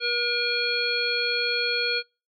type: harmonic tone with a mistuned harmonic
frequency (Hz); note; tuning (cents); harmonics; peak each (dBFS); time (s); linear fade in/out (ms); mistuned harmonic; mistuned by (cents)
479.4; A#4; +48; 1 / 3 / 5 / 7 / 9; -31 / -29 / -28 / -33 / -27; 0-2.03; 50; 7; -28
effects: noise-tail reverb RT60 0.3 s tail -26 dB re dry